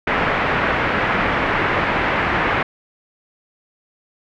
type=low-pass noise; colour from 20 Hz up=white; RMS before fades=-19 dBFS; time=0.07-2.63 s; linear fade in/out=5 ms; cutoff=2100 Hz; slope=24 dB/octave; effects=none